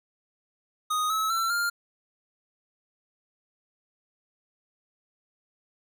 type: tone with pitch steps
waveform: square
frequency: 1244.5 / 1294.4 / 1346.2 / 1400.1 Hz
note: D#6 / E6 / E6 / F6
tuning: 0 / -32 / +36 / +4 cents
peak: -25 dBFS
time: 0.9-1.7 s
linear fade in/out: 10 ms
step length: 200 ms
effects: none